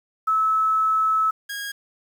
sine / sawtooth tone pair in turn, 1300 / 1637.9 Hz, E6 / G#6, -24 / -24 cents, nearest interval major third, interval 400 cents, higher second, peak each -17 / -25 dBFS, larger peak first, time 0.27-1.31 / 1.49-1.72 s, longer first, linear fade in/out 10 ms, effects 8-bit

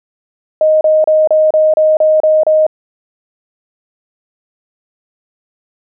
sine tone bursts, 622.3 Hz, D#5, in tune, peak -6 dBFS, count 9, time 0.61-2.666 s, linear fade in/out 2 ms, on 200 ms, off 32 ms, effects none

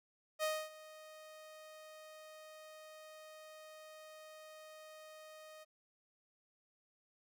sawtooth tone with ADSR envelope, 622.3 Hz, D#5, in tune, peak -29 dBFS, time 0.39-5.65 s, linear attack 42 ms, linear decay 260 ms, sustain -20 dB, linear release 24 ms, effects none

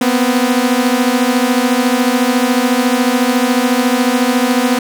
sawtooth beating tone pair, 242.1 / 256.1 Hz, B3 / C4, -34 / -37 cents, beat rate 14 Hz, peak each -10 dBFS, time 0.01-4.79 s, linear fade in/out 5 ms, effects none

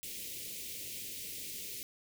white band-stop noise, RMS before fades -43 dBFS, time 0.03-1.83 s, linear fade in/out 0 ms, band 520 to 2100 Hz, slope 48 dB/octave, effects none

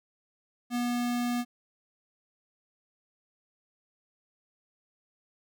square tone, 242.3 Hz, B3, 33 cents flat, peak -28 dBFS, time 0.7-1.45 s, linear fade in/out 50 ms, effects none

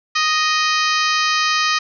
harmonic tone with a mistuned harmonic, 622 Hz, D#5, 1 cent flat, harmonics 2 / 3 / 4 / 5 / 6 / 7 / 8 / 9 / 10, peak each -19 / -22 / -23 / -26 / -28 / -26 / -25 / -31 / -31 dBFS, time 0.15-1.79 s, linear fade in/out 10 ms, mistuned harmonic 6, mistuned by +57 cents, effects none

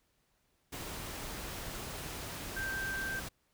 sine tone in noise, 1568 Hz, G6, in tune, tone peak -35 dBFS, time 2.56-3.2 s, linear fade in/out 10 ms, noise pink, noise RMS -42 dBFS, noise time 0.72-3.29 s, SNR +4 dB, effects pink hiss -75 dBFS RMS until 3.53 s

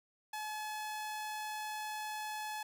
sawtooth tone, 855 Hz, A5, 50 cents flat, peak -35 dBFS, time 0.33-2.63 s, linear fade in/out 5 ms, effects none

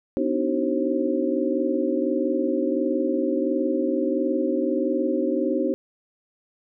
sine tone cluster, 251 / 293.7 / 315.2 / 379.5 / 534 Hz, B3 / D4 / D#4 / F#4 / C5, +28 / 0 / +23 / +44 / +35 cents, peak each -27 dBFS, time 0.17-5.74 s, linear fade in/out 0 ms, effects none

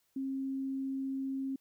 sine tone, 268.5 Hz, C4, 45 cents sharp, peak -33 dBFS, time 0.16-1.56 s, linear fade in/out 5 ms, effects white hiss -75 dBFS RMS until 1.6 s

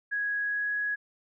sine tone with pitch glide, 1661.2 to 1671.8 Hz, G#6 to G#6, 0 to +11 cents, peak -27 dBFS, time 0.11-0.96 s, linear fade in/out 20 ms, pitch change +11 cents, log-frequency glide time 0.41-0.73 s, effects none

